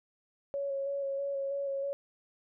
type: tone with vibrato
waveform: sine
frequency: 554.4 Hz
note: C#5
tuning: in tune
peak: -31 dBFS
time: 0.54-1.93 s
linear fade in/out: 0 ms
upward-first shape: square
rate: 3.1 Hz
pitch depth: 16 cents each way
effects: none